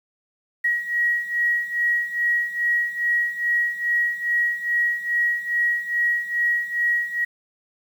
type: beating tone pair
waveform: sine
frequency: 1903 / 1905.4 Hz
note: A#6 / A#6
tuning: +35 / +37 cents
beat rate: 2.4 Hz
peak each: -25 / -21 dBFS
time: 0.64-7.25 s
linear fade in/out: 10 ms
effects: 8-bit